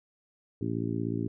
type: harmonic tone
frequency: 56.6 Hz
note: A1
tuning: 50 cents sharp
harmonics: 2 / 3 / 4 / 5 / 6 / 7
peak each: -34 / -36 / -36 / -34 / -37 / -39 dBFS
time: 0.61-1.28 s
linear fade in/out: 5 ms
effects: none